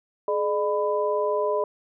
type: tone cluster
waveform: sine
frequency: 422.5 / 604 / 998 Hz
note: G#4 / D5 / B5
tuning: +30 / +48 / +18 cents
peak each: -25 / -25 / -28 dBFS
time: 0.28-1.64 s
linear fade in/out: 2 ms
effects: none